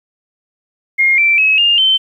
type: tone with pitch steps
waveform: sine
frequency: 2134 / 2341 / 2567 / 2816 / 3088 Hz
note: C7 / D7 / E7 / F7 / G7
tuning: +34 / -6 / -47 / +14 / -27 cents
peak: -8 dBFS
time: 0.98-1.98 s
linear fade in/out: 20 ms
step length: 200 ms
effects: 8-bit